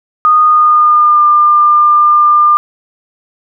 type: tone with pitch glide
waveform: sine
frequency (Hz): 1232 to 1199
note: D#6 to D6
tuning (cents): -17 to +36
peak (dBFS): -4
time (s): 0.25-2.57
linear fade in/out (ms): 0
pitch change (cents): -47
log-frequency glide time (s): 0.44-1.25
effects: none